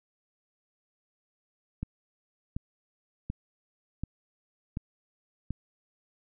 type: click train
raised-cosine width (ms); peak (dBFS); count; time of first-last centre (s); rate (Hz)
5; -20; 6; 1.83-5.506; 1.36
effects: none